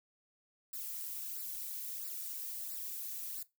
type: noise with flanger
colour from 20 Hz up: violet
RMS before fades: -42 dBFS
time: 0.73-3.43 s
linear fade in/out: 5 ms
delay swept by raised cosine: 0.31 to 3.41 ms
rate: 1.5 Hz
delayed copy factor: -1
effects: noise-tail reverb RT60 0.2 s tail -18 dB re dry